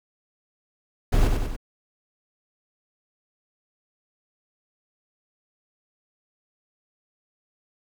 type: noise with echo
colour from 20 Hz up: brown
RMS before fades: -18 dBFS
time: 1.12-1.28 s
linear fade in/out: 10 ms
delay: 95 ms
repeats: 3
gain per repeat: -4 dB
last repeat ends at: 1.565 s
effects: none